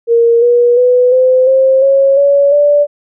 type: tone with pitch steps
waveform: sine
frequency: 466.2 / 481.2 / 496.8 / 512.8 / 529.4 / 546.5 / 564.1 / 582.3 Hz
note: A#4 / B4 / B4 / C5 / C5 / C#5 / C#5 / D5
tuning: 0 / -45 / +10 / -35 / +20 / -25 / +30 / -15 cents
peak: -5 dBFS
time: 0.07-2.87 s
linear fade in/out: 50 ms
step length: 350 ms
effects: none